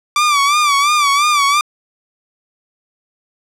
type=tone with vibrato; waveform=sawtooth; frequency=1164 Hz; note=D6; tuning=16 cents flat; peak=-7 dBFS; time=0.16-1.61 s; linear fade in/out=2 ms; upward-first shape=sine; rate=2.9 Hz; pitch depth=79 cents each way; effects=low-pass 9000 Hz 12 dB/octave